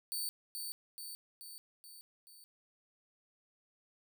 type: tone with echo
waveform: 10% pulse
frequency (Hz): 4541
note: C#8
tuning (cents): +41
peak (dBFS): -29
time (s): 0.12-0.29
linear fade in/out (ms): 0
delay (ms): 430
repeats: 5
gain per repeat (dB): -4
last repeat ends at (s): 2.44
effects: none